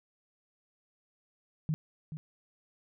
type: tone with echo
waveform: sine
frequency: 155.1 Hz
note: D#3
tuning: 5 cents flat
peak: -27 dBFS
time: 1.69-1.74 s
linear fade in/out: 0 ms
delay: 430 ms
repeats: 1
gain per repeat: -10 dB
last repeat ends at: 2.17 s
effects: none